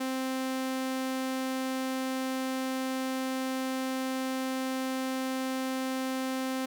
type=tone; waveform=sawtooth; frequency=261.6 Hz; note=C4; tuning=in tune; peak=-26 dBFS; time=0-6.66 s; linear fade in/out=10 ms; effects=none